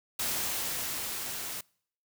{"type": "noise with level ramp", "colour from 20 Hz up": "white", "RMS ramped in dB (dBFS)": [-31, -38], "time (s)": [0.19, 1.61], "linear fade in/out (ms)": 5, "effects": ["noise-tail reverb RT60 0.6 s tail -26 dB re dry"]}